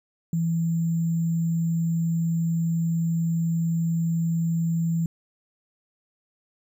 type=tone with sample-and-hold; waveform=sine; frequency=165.7 Hz; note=E3; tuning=9 cents sharp; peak=-21 dBFS; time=0.33-5.06 s; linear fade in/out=2 ms; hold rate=7350 Hz; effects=none